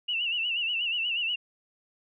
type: tone with vibrato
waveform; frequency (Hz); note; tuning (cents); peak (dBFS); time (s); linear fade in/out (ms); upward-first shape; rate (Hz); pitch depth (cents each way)
sine; 2800; F7; +4; -26; 0.08-1.36; 10; sine; 8.3; 99
effects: none